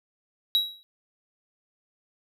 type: tone with exponential decay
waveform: triangle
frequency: 3869 Hz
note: B7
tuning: 36 cents flat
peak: -15 dBFS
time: 0.55-0.83 s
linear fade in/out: 0 ms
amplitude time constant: 60 ms
effects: none